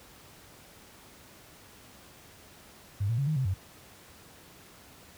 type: tone with pitch steps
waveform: sine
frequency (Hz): 100.1 / 115.9 / 139.1 / 155.2 / 131.8 / 94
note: G2 / A#2 / C#3 / D#3 / C3 / F#2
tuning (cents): +37 / -10 / +6 / -4 / +13 / +28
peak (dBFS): -25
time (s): 3-3.54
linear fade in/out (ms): 10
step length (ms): 90
effects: pink hiss -53 dBFS RMS until 5.17 s + high-pass 60 Hz 12 dB/octave